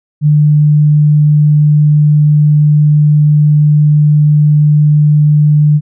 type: tone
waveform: sine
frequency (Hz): 149.5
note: D3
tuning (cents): +31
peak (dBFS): -4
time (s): 0.21-5.81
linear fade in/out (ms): 50
effects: none